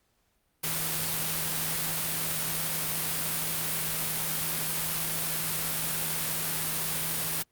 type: tone in noise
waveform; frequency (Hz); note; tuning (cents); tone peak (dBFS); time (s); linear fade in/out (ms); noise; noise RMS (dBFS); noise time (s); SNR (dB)
sine; 160.4; E3; -47; -40; 0.63-7.43; 10; white; -30; 0.63-7.43; -13
effects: pink hiss -72 dBFS RMS until 7.51 s + Opus 48 kbps